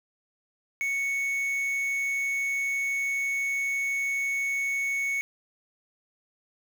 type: tone with quantisation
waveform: triangle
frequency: 2217 Hz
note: C#7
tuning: in tune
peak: -24 dBFS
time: 0.81-5.21 s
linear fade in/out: 0 ms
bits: 7
effects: none